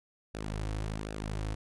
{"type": "tone with flanger", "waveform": "sawtooth", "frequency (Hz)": 52.8, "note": "G#1", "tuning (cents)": 29, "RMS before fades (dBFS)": -36, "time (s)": [0.34, 1.55], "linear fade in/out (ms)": 10, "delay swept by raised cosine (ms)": [0.93, 5.03], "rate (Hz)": 1.3, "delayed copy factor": -0.65, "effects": ["resampled to 24000 Hz"]}